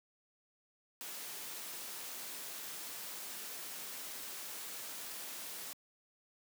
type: noise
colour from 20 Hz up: white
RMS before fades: -45 dBFS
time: 1.01-5.73 s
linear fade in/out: 0 ms
effects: high-pass 200 Hz 12 dB/octave